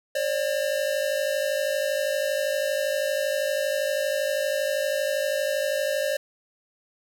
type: tone pair together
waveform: square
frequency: 544 / 596.6 Hz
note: C#5 / D5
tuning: -33 / +27 cents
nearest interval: major second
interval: 160 cents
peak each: -27 dBFS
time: 0.15-6.17 s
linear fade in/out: 5 ms
effects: none